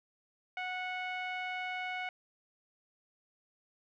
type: tone with low-pass filter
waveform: sawtooth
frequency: 736 Hz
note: F#5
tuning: 9 cents flat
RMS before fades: -38 dBFS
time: 0.57-2.09 s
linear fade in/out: 2 ms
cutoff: 2400 Hz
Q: 3.6
effects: none